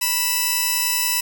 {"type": "tone pair together", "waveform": "5% pulse", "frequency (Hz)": [985.1, 2637], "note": ["B5", "E7"], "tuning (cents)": [-5, 0], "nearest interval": "octave + perfect fourth", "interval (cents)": 1705, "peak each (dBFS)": -11, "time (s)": [0.01, 1.21], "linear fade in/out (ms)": 10, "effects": []}